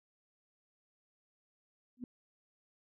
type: tone with exponential growth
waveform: sine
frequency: 246.6 Hz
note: B3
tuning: 2 cents flat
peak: -34 dBFS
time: 1.97-2.04 s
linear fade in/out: 2 ms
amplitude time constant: 15 ms
effects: none